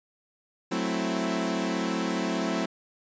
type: chord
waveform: sawtooth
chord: F# half-diminished seventh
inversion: none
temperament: equal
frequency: 185 / 220 / 261.6 / 329.6 Hz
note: F#3 / A3 / C4 / E4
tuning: 0 / 0 / 0 / 0 cents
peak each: -28 dBFS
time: 0.71-2.66 s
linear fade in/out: 10 ms
effects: resampled to 16000 Hz